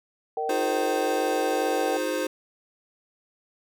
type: harmonic tone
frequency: 153.7 Hz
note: D#3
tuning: 21 cents flat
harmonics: 3 / 4 / 5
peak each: -29 / -37 / -28 dBFS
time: 0.37-1.97 s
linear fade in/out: 2 ms
type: chord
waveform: square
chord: F minor seventh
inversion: third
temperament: equal with one note detuned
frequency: 311.1 / 357.8 / 415.3 / 523.3 Hz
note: Eb4 / F4 / Ab4 / C5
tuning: 0 / +42 / 0 / 0 cents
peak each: -32 / -33 / -35 / -29 dBFS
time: 0.49-2.27 s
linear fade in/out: 5 ms
effects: none